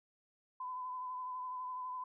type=tone with vibrato; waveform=sine; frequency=1010 Hz; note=B5; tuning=39 cents sharp; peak=-39 dBFS; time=0.6-2.04 s; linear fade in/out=5 ms; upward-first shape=sine; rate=12 Hz; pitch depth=24 cents each way; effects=none